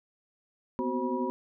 sine tone cluster, 242.3 / 253.8 / 372.9 / 526 / 967 Hz, B3 / B3 / F#4 / C5 / B5, -33 / +47 / +14 / +9 / -37 cents, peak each -36 / -32 / -33 / -37 / -34 dBFS, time 0.79-1.3 s, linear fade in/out 0 ms, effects none

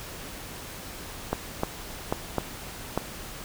clicks, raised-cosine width 1 ms, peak -10 dBFS, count 5, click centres 1.33 / 1.634 / 2.125 / 2.383 / 2.976 s, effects pink hiss -40 dBFS RMS until 3.44 s

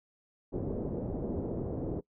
white low-pass noise, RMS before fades -35 dBFS, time 0.52-2.01 s, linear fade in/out 20 ms, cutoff 470 Hz, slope 24 dB/octave, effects noise-tail reverb RT60 0.1 s tail -22 dB re dry

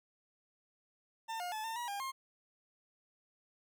40% pulse tone with pitch steps, 899 / 713 / 865 / 902 / 961 / 805 / 1066 Hz, A5 / F5 / A5 / A5 / B5 / G5 / C6, +37 / +36 / -30 / +43 / -48 / +46 / +32 cents, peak -37 dBFS, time 1.28-2.12 s, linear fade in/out 20 ms, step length 120 ms, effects none

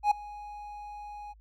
triangle tone with ADSR envelope, 830 Hz, G#5, 1 cent flat, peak -16 dBFS, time 0.03-1.34 s, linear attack 81 ms, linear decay 6 ms, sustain -22 dB, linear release 29 ms, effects added 52 Hz sine -53 dBFS peak until 1.4 s

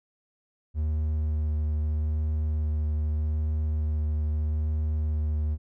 triangle tone with vibrato, 76.5 Hz, D#2, 29 cents flat, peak -22 dBFS, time 0.74-5.58 s, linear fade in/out 50 ms, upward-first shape sine, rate 0.8 Hz, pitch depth 12 cents each way, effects none

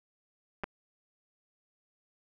clicks, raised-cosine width 0.5 ms, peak -20 dBFS, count 2, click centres 0.636 / 0.641 s, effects none

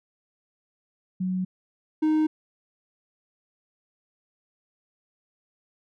sine / triangle tone pair in turn, 185 / 310.4 Hz, F#3 / D#4, 0 / -4 cents, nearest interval major sixth, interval 896 cents, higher second, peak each -24 / -17 dBFS, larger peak second, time 1.2-1.45 / 2.02-2.27 s, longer neither, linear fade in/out 10 ms, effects none

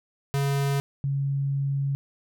square / sine tone pair in turn, 139.6 / 138.8 Hz, C#3 / C#3, +13 / +3 cents, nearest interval unison, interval 10 cents, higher first, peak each -23 dBFS, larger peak neither, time 0.34-0.8 / 1.04-1.95 s, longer second, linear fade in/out 0 ms, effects none

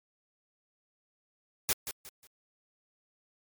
white noise with echo, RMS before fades -27 dBFS, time 1.69-1.73 s, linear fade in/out 0 ms, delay 180 ms, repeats 3, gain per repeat -10 dB, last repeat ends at 2.27 s, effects MP3 96 kbps

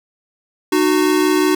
square tone pair together, 304.4 / 370 Hz, D#4 / F#4, -38 / 0 cents, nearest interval minor third, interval 338 cents, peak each -16 dBFS, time 0.72-1.55 s, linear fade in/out 5 ms, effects none

